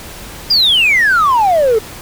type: exponential sweep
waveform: triangle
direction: down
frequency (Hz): 5010 to 421.7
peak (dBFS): -5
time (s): 0.5-1.79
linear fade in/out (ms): 10
effects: tanh soft clip ceiling -4 dBFS + pink hiss -31 dBFS RMS until 2.01 s